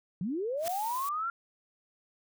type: linear sweep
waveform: sine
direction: up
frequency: 160 to 1396.9 Hz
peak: -30 dBFS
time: 0.21-1.3 s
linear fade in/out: 2 ms
type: noise with exponential growth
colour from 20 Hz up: white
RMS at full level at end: -33 dBFS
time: 0.57-0.68 s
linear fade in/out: 0 ms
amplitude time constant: 23 ms
type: noise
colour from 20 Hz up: blue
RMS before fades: -42 dBFS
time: 0.69-1.09 s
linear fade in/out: 2 ms
effects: none